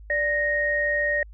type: tone pair together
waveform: sine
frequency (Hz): 587.3 / 1864.6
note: D5 / A#6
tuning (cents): 0 / 0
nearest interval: octave + minor sixth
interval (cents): 2000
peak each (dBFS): -26 / -22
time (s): 0.1-1.23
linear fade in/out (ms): 2
effects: added 52 Hz sine -41 dBFS peak until 1.33 s